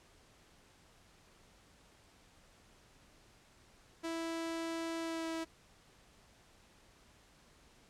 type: tone with pitch glide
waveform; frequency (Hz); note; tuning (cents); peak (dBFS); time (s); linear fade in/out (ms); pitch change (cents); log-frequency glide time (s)
sawtooth; 329.6 to 326.2; E4 to E4; 0 to -18; -33; 4.03-5.45; 20; -18; 5-5.26
effects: pink hiss -64 dBFS RMS until 7.89 s + low-pass 9000 Hz 12 dB/octave